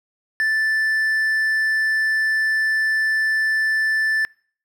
triangle tone, 1760 Hz, A6, in tune, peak -15 dBFS, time 0.4-4.25 s, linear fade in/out 0 ms, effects noise-tail reverb RT60 0.5 s tail -26 dB re dry

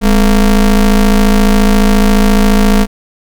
square ring-modulated tone, 115.6 Hz, A#2, 14 cents flat, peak -3 dBFS, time 0.01-2.87 s, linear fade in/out 50 ms, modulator 88.4 Hz, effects none

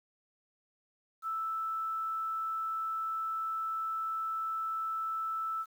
sine tone with quantisation, 1318.5 Hz, E6, in tune, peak -32 dBFS, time 1.22-5.66 s, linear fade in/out 50 ms, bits 10, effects none

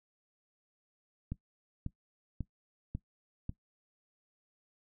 click train, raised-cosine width 5 ms, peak -24 dBFS, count 5, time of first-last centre 1.32-3.494 s, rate 1.84 Hz, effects noise-tail reverb RT60 0.1 s tail -18 dB re dry

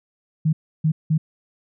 sine tone bursts at uneven times, 156.9 Hz, D#3, 15 cents sharp, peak -15 dBFS, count 3, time 0.45-0.53 / 0.84-0.92 / 1.1-1.18 s, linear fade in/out 10 ms, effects none

